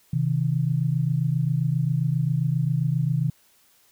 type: tone pair together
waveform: sine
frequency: 130.81 / 158.31 Hz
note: C3 / D#3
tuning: 0 / +30 cents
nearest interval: minor third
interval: 330 cents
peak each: -23 dBFS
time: 0.13-3.3 s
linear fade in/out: 5 ms
effects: white hiss -60 dBFS RMS until 3.91 s